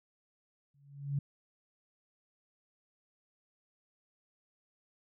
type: tone with exponential growth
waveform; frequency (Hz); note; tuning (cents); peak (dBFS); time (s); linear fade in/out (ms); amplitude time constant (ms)
sine; 141.1; C#3; +31; -27; 0.74-1.19; 5; 97
effects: none